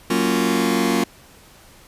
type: chord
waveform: sawtooth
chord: Gb major seventh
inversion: none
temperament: just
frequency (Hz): 185 / 231.2 / 277.5 / 346.9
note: Gb3 / Bb3 / Db4 / F4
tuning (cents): 0 / -14 / +2 / -12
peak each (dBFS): -20 / -17 / -19 / -18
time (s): 0.1-1.04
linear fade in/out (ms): 5
effects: pink hiss -48 dBFS RMS until 1.87 s + resampled to 32000 Hz